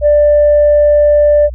sine tone, 590 Hz, D5, 8 cents sharp, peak -4 dBFS, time 0.01-1.5 s, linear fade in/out 50 ms, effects tanh soft clip ceiling -1 dBFS + added 60 Hz sine -21 dBFS peak until 1.54 s

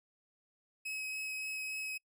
40% pulse tone with vibrato, 2555 Hz, D#7, 45 cents sharp, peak -37 dBFS, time 0.85-1.98 s, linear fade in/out 10 ms, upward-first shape triangle, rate 3.5 Hz, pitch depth 10 cents each way, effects noise-tail reverb RT60 0.1 s tail -26 dB re dry

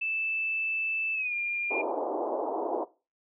sine tone with pitch glide, 2637 to 2404 Hz, E7 to D7, 0 to +40 cents, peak -28 dBFS, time 0.01-1.82 s, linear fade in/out 10 ms, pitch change -160 cents, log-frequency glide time 1.14-1.34 s
pink band-pass noise, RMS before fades -31 dBFS, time 1.7-2.85 s, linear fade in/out 20 ms, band 310 to 940 Hz, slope 48 dB/octave
effects noise-tail reverb RT60 0.3 s tail -18 dB re dry

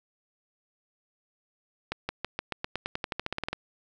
accelerating click train, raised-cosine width 0.3 ms, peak -14 dBFS, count 18, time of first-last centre 1.92-3.53 s, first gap 170 ms, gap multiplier 0.92, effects none

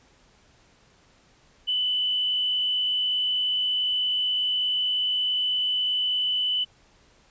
sine tone with frequency modulation, 2996 Hz, F#7, 21 cents sharp, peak -22 dBFS, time 1.67-6.65 s, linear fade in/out 20 ms, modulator 56.7 Hz, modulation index 0.72, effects pink hiss -59 dBFS RMS until 7.3 s + resampled to 16000 Hz

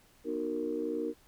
sine chord, B major seventh, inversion none, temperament just, 246.9 / 308.7 / 370.4 / 463 Hz, B3 / D#4 / F#4 / A#4, 0 / -14 / +2 / -12 cents, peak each -40 / -35 / -39 / -34 dBFS, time 0.24-1.14 s, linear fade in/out 50 ms, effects tanh soft clip ceiling -21 dBFS + pink hiss -63 dBFS RMS until 1.27 s

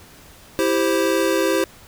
square chord, C major, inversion first, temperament equal, 329.6 / 392 / 523.3 Hz, E4 / G4 / C5, 0 / 0 / 0 cents, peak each -22 dBFS, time 0.59-1.64 s, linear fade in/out 0 ms, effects pink hiss -46 dBFS RMS until 1.87 s

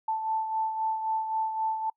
sine beating tone pair, 881 / 884.8 Hz, A5 / A5, +2 / +9 cents, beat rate 3.8 Hz, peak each -27 / -36 dBFS, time 0.08-1.9 s, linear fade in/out 5 ms, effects noise-tail reverb RT60 0.1 s tail -24 dB re dry

